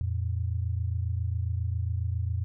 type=tone pair together; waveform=sine; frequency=85.64 / 113 Hz; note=F2 / A2; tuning=-33 / +47 cents; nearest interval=perfect fourth; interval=480 cents; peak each=-28 / -31 dBFS; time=0.01-2.44 s; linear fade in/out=0 ms; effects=none